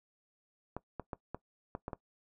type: clicks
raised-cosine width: 1 ms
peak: -24 dBFS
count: 7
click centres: 0.766 / 0.997 / 1.132 / 1.346 / 1.751 / 1.881 / 1.932 s
effects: noise-tail reverb RT60 0.1 s tail -19 dB re dry